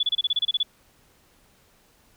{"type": "tone bursts", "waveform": "sine", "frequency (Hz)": 3436, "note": "A7", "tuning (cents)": -42, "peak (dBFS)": -19, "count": 11, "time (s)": [0, 0.631], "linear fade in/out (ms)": 5, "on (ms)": 31, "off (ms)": 29, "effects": ["pink hiss -60 dBFS RMS until 2.16 s"]}